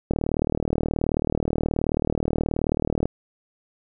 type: click train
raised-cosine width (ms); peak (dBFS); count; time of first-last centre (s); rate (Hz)
2; -9; 115; 0.11-3.056; 38.7
effects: none